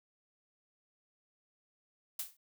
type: noise with exponential decay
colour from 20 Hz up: blue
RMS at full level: -34 dBFS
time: 2.19-2.37 s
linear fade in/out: 5 ms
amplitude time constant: 39 ms
effects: none